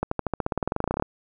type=accelerating click train; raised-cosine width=1 ms; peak=-10 dBFS; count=21; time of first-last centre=0.03-1.024 s; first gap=84 ms; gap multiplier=0.94; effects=none